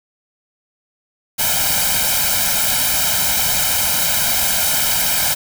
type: noise with comb filter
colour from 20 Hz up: white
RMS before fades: -17 dBFS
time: 1.38-5.35 s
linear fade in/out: 20 ms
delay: 1.3 ms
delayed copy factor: +0.95
effects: none